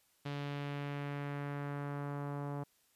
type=tone with low-pass filter sweep; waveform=sawtooth; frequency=143.2 Hz; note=D3; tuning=43 cents flat; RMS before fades=-40 dBFS; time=0.25-2.64 s; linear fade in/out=10 ms; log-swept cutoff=3700 to 960 Hz; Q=1.4; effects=white hiss -72 dBFS RMS until 2.95 s + resampled to 32000 Hz